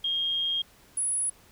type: tone pair in turn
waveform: sine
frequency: 3235 / 10223 Hz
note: G#7 / D#9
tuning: -46 / +46 cents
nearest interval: octave + minor sixth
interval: 1992 cents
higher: second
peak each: -25 dBFS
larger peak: neither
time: 0.04-0.62 / 0.97-1.3 s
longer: first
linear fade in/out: 5 ms
effects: pink hiss -57 dBFS RMS until 1.51 s